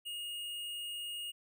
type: tone with tanh clipping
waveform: sine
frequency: 2858 Hz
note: F7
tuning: 39 cents sharp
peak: -40 dBFS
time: 0.05-1.32 s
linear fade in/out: 20 ms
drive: 17 dB
effects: none